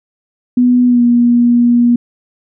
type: tone with pitch glide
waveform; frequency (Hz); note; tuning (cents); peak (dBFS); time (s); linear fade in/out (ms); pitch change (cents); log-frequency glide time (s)
sine; 246.9 to 239.7; B3 to A#3; 0 to +48; -6; 0.57-1.96; 5; -52; 0.87-1.02
effects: none